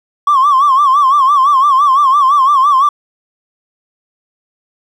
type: tone with vibrato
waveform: triangle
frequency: 1108.7 Hz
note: C#6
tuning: in tune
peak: -3 dBFS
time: 0.27-2.89 s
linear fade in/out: 5 ms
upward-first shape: sine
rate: 5.9 Hz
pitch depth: 120 cents each way
effects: tanh soft clip ceiling -3 dBFS